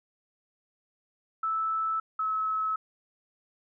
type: tone pair in turn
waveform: sine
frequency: 1313 / 1292.7 Hz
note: E6 / E6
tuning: -7 / -34 cents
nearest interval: unison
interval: 27 cents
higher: first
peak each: -26 dBFS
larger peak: neither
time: 1.43-2 / 2.19-2.76 s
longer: neither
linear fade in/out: 5 ms
effects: none